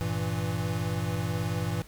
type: chord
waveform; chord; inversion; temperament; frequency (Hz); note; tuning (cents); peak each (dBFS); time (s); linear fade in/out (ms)
square; E diminished; first; equal; 98 / 116.54 / 164.81; G2 / Bb2 / E3; 0 / 0 / 0; -33; 0.01-1.82; 0
effects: added 50 Hz sine -50 dBFS peak until 1.87 s + pink hiss -54 dBFS RMS until 1.87 s